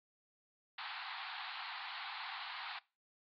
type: band-pass noise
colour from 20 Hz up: pink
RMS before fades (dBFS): -45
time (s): 0.78-2.79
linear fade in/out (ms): 5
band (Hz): 750 to 4500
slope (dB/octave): 96
effects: noise-tail reverb RT60 0.3 s tail -22 dB re dry + AAC 48 kbps